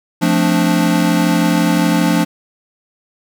square chord, D minor seventh, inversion first, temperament equal, 174.61 / 220 / 261.6 / 293.7 Hz, F3 / A3 / C4 / D4, 0 / 0 / 0 / 0 cents, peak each -16 / -19 / -22 / -17 dBFS, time 0.21-2.25 s, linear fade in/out 20 ms, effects none

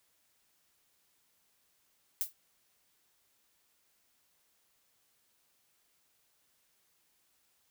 violet noise with exponential decay, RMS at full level -28 dBFS, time 2.21-2.33 s, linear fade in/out 1 ms, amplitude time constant 25 ms, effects white hiss -73 dBFS RMS until 7.7 s

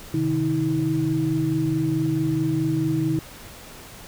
sine tone cluster, 129.4 / 154 / 320 Hz, C3 / D#3 / D#4, -19 / -17 / +49 cents, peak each -27 / -25 / -22 dBFS, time 0.14-3.19 s, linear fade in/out 2 ms, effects pink hiss -42 dBFS RMS until 4.07 s

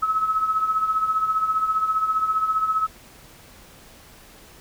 sine tone with tremolo, 1290 Hz, E6, 38 cents flat, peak -16 dBFS, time 0.02-2.87 s, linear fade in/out 10 ms, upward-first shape triangle, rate 15 Hz, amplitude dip 70%, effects pink hiss -48 dBFS RMS until 4.6 s

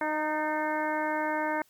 harmonic tone with a mistuned harmonic, 307.4 Hz, D#4, 21 cents flat, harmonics 1 / 2 / 3 / 4 / 5 / 6 / 7, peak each -34 / -33 / -31 / -41 / -36 / -38 / -40 dBFS, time 0.01-1.62 s, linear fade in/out 2 ms, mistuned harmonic 6, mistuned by -40 cents, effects white hiss -64 dBFS RMS until 1.69 s

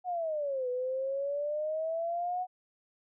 sine exponential two-way sweep, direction down then up, 740 to 493.9 to 740 Hz, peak -30 dBFS, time 0.04-2.47 s, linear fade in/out 50 ms, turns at 0.69 s, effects none

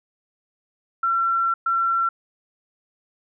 sine tone bursts at uneven times, 1356 Hz, E6, 49 cents sharp, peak -18 dBFS, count 2, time 1.03-1.54 / 1.66-2.09 s, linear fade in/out 5 ms, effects none

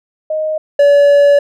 sine / triangle tone pair in turn, 622.3 / 571.8 Hz, D#5 / D5, 0 / -46 cents, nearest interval minor second, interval 146 cents, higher first, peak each -14 / -3 dBFS, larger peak second, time 0.3-0.58 / 0.79-1.39 s, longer second, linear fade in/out 5 ms, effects none

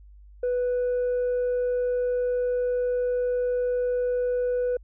sine tone, 493.9 Hz, B4, in tune, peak -20 dBFS, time 0.43-4.77 s, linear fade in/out 5 ms, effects tanh soft clip ceiling -21 dBFS + added 50 Hz sine -46 dBFS peak until 4.83 s

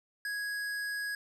sine tone with hard clipping, 1661.2 Hz, G#6, in tune, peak -35 dBFS, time 0.25-1.15 s, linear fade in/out 2 ms, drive 14 dB, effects none

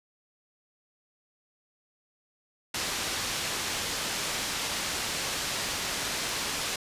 white low-pass noise, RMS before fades -32 dBFS, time 2.74-6.76 s, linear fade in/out 5 ms, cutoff 6300 Hz, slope 12 dB/octave, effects resampled to 32000 Hz

